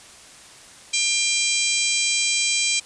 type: harmonic tone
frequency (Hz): 797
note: G5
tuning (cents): +28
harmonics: 3 / 4 / 5 / 6 / 7 / 8 / 9 / 10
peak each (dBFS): -24 / -28 / -28 / -30 / -29 / -28 / -30 / -26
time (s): 0.93-2.8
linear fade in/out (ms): 10
effects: white hiss -45 dBFS RMS until 2.85 s + resampled to 22050 Hz